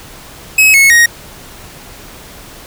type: tone with pitch steps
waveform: 45% pulse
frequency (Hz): 2561 / 2191 / 1874.8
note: D#7 / C#7 / A#6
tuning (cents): +49 / -21 / +9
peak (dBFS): -4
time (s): 0.58-1.06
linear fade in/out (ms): 5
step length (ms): 160
effects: pink hiss -34 dBFS RMS until 2.66 s